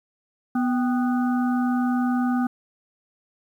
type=harmonic tone with a mistuned harmonic; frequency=246.9 Hz; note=B3; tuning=in tune; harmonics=1 / 3 / 5 / 6; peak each=-20 / -30 / -34 / -36 dBFS; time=0.55-2.47 s; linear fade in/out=5 ms; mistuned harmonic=3; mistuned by=+90 cents; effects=9-bit